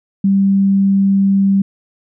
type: tone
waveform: sine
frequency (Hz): 196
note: G3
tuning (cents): 0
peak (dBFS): -9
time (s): 0.24-1.62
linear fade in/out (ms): 5
effects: none